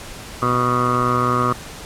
15% pulse tone with low-pass filter, 123.47 Hz, B2, in tune, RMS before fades -18 dBFS, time 0.42-1.53 s, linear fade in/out 5 ms, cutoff 1200 Hz, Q 8, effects pink hiss -35 dBFS RMS until 1.85 s + low-pass 11000 Hz 12 dB/octave

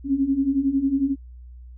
sine beating tone pair, 266 / 277 Hz, C4 / C#4, +29 / -1 cents, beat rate 11 Hz, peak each -24 / -20 dBFS, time 0.04-1.16 s, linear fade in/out 50 ms, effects added 61 Hz sine -39 dBFS peak until 1.77 s

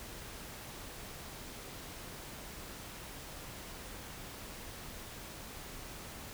silence, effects pink hiss -47 dBFS RMS until 6.33 s

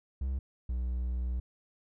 triangle tone pair in turn, 66.1 / 61.63 Hz, C2 / B1, +18 / -3 cents, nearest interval minor second, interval 121 cents, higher first, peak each -28 dBFS, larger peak neither, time 0.21-0.39 / 0.69-1.4 s, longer second, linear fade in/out 5 ms, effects none

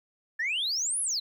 sine exponential two-way sweep, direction up then down, 1718 to 11160 to 3885 Hz, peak -25 dBFS, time 0.39-1.2 s, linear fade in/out 10 ms, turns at 1.01 s, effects tanh soft clip ceiling -24 dBFS + 11-bit

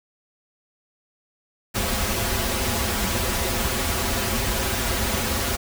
pink noise with comb filter, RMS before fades -24 dBFS, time 1.74-5.57 s, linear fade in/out 20 ms, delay 6.6 ms, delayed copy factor -0.95, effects none

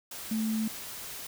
sine tone in noise, 220 Hz, A3, in tune, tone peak -27 dBFS, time 0.31-0.68 s, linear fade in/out 5 ms, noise white, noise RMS -41 dBFS, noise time 0.11-1.27 s, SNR +11 dB, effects none

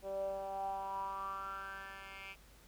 10% pulse tone with band-pass filter sweep, 194.5 Hz, G3, 13 cents flat, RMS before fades -42 dBFS, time 0.02-2.36 s, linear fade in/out 50 ms, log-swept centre 510 to 2400 Hz, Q 7.5, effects added 50 Hz sine -61 dBFS peak until 2.67 s + pink hiss -63 dBFS RMS until 2.67 s

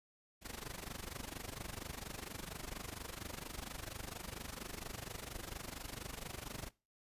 pink noise with amplitude modulation, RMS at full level -43 dBFS, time 0.41-6.71 s, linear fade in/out 50 ms, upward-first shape sine, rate 24.3 Hz, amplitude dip 85%, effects noise-tail reverb RT60 0.3 s tail -22 dB re dry + resampled to 32000 Hz

